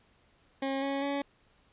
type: tone with pitch steps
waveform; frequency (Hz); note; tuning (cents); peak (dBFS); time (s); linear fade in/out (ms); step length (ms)
20% pulse; 270.8 / 276 / 281.3; C#4 / C#4 / C#4; -40 / -7 / +26; -25; 0.62-1.22; 5; 200
effects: pink hiss -66 dBFS RMS until 1.72 s + resampled to 8000 Hz